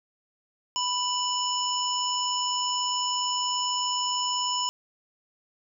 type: harmonic tone with a mistuned harmonic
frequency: 987.8 Hz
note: B5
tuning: in tune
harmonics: 1 / 3 / 5 / 7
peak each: -29 / -30 / -31 / -33 dBFS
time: 0.76-4.69 s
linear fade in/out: 0 ms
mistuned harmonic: 5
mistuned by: +120 cents
effects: none